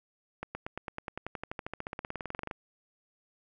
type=accelerating click train; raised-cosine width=0.5 ms; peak=-21 dBFS; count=30; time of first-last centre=0.43-2.512 s; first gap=120 ms; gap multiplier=0.96; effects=none